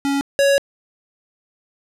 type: tone pair in turn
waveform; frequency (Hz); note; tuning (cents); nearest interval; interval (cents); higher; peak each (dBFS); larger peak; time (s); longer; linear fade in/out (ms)
square; 278.8 / 557.6; C#4 / C#5; +10 / +10; octave; 1200; second; -18 / -13; second; 0.05-0.21 / 0.39-0.58; second; 0
effects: low-pass 11000 Hz 12 dB/octave